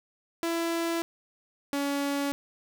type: tone pair in turn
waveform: sawtooth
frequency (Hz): 334.5 / 282.2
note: E4 / C#4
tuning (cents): +25 / +31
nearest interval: minor third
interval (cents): 294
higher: first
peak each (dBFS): -23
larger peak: neither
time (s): 0.43-1.02 / 1.73-2.32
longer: neither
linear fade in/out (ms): 0
effects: none